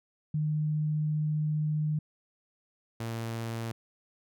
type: tone pair in turn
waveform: sine / sawtooth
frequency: 152.5 / 114.49 Hz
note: D#3 / A#2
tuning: -34 / -31 cents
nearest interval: perfect fourth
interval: 497 cents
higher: first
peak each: -26 / -29 dBFS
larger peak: first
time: 0.34-1.99 / 3-3.72 s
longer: first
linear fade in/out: 5 ms
effects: none